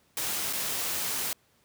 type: noise with dropouts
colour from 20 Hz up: white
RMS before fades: -31 dBFS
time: 0.17-1.33 s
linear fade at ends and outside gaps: 1 ms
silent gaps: 0.528-0.532 s
effects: pink hiss -66 dBFS RMS until 1.64 s + high-pass 80 Hz 12 dB/octave